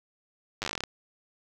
slowing click train, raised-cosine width 0.2 ms, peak -14 dBFS, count 13, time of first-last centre 0.62-0.837 s, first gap 9 ms, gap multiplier 1.12, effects none

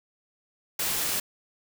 white noise, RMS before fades -28 dBFS, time 0.79-1.2 s, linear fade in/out 5 ms, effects none

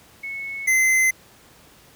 sine / square tone pair in turn, 2200 / 2057 Hz, C#7 / C7, -14 / -30 cents, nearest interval minor second, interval 116 cents, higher first, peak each -28 / -16 dBFS, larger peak second, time 0.23-0.67 / 0.67-1.11 s, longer neither, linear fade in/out 10 ms, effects pink hiss -51 dBFS RMS until 1.95 s + high-pass 60 Hz 12 dB/octave

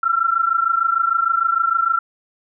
sine tone pair together, 1341 / 1367.6 Hz, E6 / F6, +29 / -37 cents, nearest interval unison, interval 34 cents, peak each -18 dBFS, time 0.03-1.99 s, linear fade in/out 5 ms, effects none

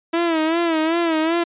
sawtooth tone with vibrato, 327.5 Hz, E4, 11 cents flat, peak -13 dBFS, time 0.13-1.44 s, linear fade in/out 10 ms, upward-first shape sine, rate 2.6 Hz, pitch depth 81 cents each way, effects resampled to 8000 Hz

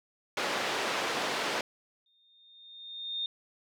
pink band-pass noise, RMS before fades -32 dBFS, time 0.37-1.61 s, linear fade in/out 2 ms, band 440 to 4300 Hz, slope 12 dB/octave
sine tone with exponential growth, 3656 Hz, A#7, 34 cents flat, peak -29 dBFS, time 2.06-3.26 s, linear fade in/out 2 ms, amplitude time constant 260 ms
effects none

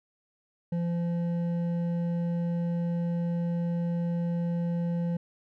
sine tone with hard clipping, 171.3 Hz, F3, 33 cents flat, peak -28 dBFS, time 0.72-5.17 s, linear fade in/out 5 ms, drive 7 dB, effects none

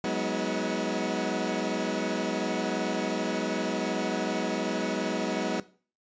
20% pulse chord, G# minor seventh, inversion third, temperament equal with one note detuned, 185 / 207.7 / 246.9 / 318 Hz, F#3 / G#3 / B3 / D#4, 0 / 0 / 0 / +38 cents, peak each -28 dBFS, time 0.04-5.6 s, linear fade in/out 2 ms, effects noise-tail reverb RT60 0.4 s tail -18 dB re dry + resampled to 16000 Hz

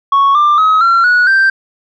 sine tone with pitch steps, 1108.7 / 1188.3 / 1273.6 / 1365 / 1462.9 / 1567.9 Hz, C#6 / D6 / D#6 / F6 / F#6 / G6, 0 / +20 / +40 / -40 / -20 / 0 cents, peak -4 dBFS, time 0.12-1.5 s, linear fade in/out 5 ms, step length 230 ms, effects tanh soft clip ceiling -5 dBFS

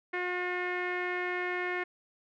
sawtooth tone with low-pass filter, 359.2 Hz, F4, 49 cents sharp, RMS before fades -33 dBFS, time 0.13-1.84 s, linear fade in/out 10 ms, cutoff 2000 Hz, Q 6.9, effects none

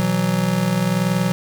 square chord, B suspended fourth, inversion none, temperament just, 123.47 / 164.63 / 185.21 Hz, B2 / E3 / F#3, 0 / -2 / +2 cents, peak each -25 / -23 / -20 dBFS, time 0-1.32 s, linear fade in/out 0 ms, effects none

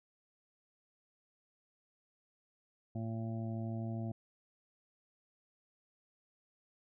harmonic tone, 112.7 Hz, A2, 42 cents sharp, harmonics 1 / 2 / 3 / 5 / 6 / 7, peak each -38 / -41 / -48 / -54 / -49 / -59 dBFS, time 2.95-4.12 s, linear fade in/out 5 ms, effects none

